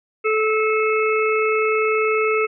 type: harmonic tone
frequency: 434.8 Hz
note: A4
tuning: 21 cents flat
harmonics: 1 / 3 / 5 / 6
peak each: -18 / -23 / -25 / -26 dBFS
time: 0.24-2.47 s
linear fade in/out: 20 ms
effects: none